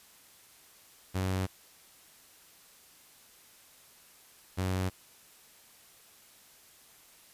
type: tone pair in turn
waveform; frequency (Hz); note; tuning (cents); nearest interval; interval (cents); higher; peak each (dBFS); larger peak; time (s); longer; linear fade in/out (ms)
sawtooth; 94 / 93.19; F#2 / F#2; +28 / +13; unison; 15; first; -25; neither; 1.14-1.47 / 4.57-4.9; neither; 20
effects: white hiss -58 dBFS RMS until 7.33 s + resampled to 32000 Hz